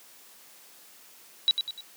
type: tone with echo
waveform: sine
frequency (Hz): 3900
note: B7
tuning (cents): -23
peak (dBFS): -17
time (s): 1.48-1.51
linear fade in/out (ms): 0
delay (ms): 99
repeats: 3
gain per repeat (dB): -7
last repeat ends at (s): 1.807
effects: white hiss -53 dBFS RMS until 1.96 s + high-pass 200 Hz 12 dB/octave